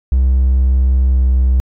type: tone with pitch glide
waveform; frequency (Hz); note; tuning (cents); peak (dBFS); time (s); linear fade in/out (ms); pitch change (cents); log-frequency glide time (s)
triangle; 64.7 to 63.92; C2 to C2; -19 to -40; -6; 0.12-1.6; 0; -21; 1.1-1.22
effects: tanh soft clip ceiling -3 dBFS